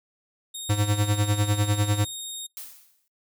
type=tone; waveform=20% pulse; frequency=3714 Hz; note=A#7; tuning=7 cents flat; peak=-27 dBFS; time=0.54-2.47 s; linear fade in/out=10 ms
type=tone with tremolo; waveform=square; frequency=103.83 Hz; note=G#2; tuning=in tune; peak=-19 dBFS; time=0.69-2.05 s; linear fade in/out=10 ms; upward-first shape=sine; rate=10 Hz; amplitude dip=75%
type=noise with exponential decay; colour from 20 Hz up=blue; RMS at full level=-35 dBFS; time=2.57-3.08 s; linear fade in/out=0 ms; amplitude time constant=110 ms
effects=noise-tail reverb RT60 0.2 s tail -26 dB re dry